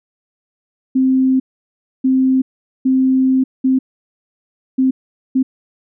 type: tone bursts at uneven times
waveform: sine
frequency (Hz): 261.6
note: C4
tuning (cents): 0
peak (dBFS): -10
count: 6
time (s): 0.95-1.4 / 2.04-2.42 / 2.85-3.44 / 3.64-3.79 / 4.78-4.91 / 5.35-5.43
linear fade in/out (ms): 10
effects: none